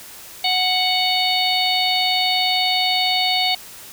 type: harmonic tone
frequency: 740 Hz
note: F#5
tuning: in tune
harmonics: 1 / 3 / 4 / 5 / 6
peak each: -22 / -24 / -24 / -22 / -22 dBFS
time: 0.44-3.55 s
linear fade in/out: 5 ms
effects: white hiss -39 dBFS RMS until 3.92 s